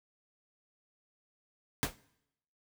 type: noise with exponential decay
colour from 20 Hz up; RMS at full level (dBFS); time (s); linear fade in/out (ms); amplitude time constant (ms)
pink; -27; 1.83-1.96; 0; 27
effects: noise-tail reverb RT60 0.8 s tail -22 dB re dry